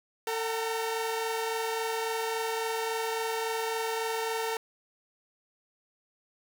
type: tone cluster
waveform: sawtooth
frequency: 448.2 / 757 / 920 Hz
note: A4 / F#5 / A#5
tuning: +32 / +39 / -23 cents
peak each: -27 / -36 / -32 dBFS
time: 0.27-4.57 s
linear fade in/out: 2 ms
effects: 10-bit